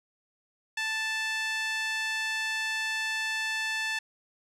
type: tone with band-pass filter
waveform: 5% pulse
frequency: 880 Hz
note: A5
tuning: in tune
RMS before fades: -31 dBFS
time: 0.77-3.99 s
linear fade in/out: 5 ms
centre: 1900 Hz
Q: 1.7
effects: none